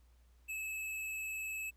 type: tone with vibrato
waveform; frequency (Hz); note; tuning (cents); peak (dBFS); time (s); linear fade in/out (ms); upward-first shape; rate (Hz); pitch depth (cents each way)
square; 2600; E7; -24; -39; 0.48-1.71; 20; sine; 20; 27
effects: added 60 Hz sine -62 dBFS peak until 1.76 s + pink hiss -75 dBFS RMS until 1.76 s